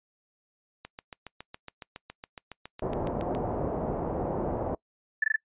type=click train; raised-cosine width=0.2 ms; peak=-22 dBFS; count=19; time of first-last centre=0.85-3.35 s; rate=7.2 Hz
type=low-pass noise; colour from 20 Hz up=white; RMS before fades=-31 dBFS; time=2.82-4.75 s; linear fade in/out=5 ms; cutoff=740 Hz; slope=24 dB/octave
type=tone bursts; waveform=sine; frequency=1749 Hz; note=A6; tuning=11 cents flat; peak=-20 dBFS; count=4; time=5.22-5.36 s; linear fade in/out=5 ms; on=20 ms; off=20 ms
effects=noise-tail reverb RT60 0.1 s tail -24 dB re dry + resampled to 8000 Hz